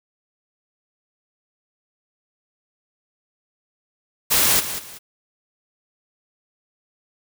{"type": "noise with echo", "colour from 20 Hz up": "white", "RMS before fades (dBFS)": -17, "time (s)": [4.3, 4.61], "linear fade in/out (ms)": 20, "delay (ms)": 190, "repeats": 2, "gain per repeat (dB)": -11, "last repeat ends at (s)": 4.99, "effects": []}